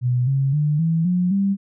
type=tone with pitch steps; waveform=sine; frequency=124.1 / 136.12 / 149.3 / 163.75 / 179.61 / 197 Hz; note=B2 / C#3 / D3 / E3 / F3 / G3; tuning=+9 / -31 / +29 / -11 / +49 / +9 cents; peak=-16 dBFS; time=0.01-1.57 s; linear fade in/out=50 ms; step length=260 ms; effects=none